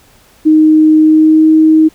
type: tone with pitch glide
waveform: sine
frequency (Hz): 311.1 to 314.9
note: D#4 to D#4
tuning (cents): 0 to +21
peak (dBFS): -3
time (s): 0.45-1.89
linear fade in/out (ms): 20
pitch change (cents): +21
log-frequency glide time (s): 0.99-1.49
effects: pink hiss -46 dBFS RMS until 1.94 s